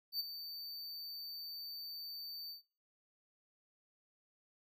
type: tone with ADSR envelope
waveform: square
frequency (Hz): 4579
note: D8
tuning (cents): -45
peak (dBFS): -34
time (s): 0.12-2.62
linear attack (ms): 77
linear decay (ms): 20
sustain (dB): -11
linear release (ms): 120
effects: noise-tail reverb RT60 0.5 s tail -19 dB re dry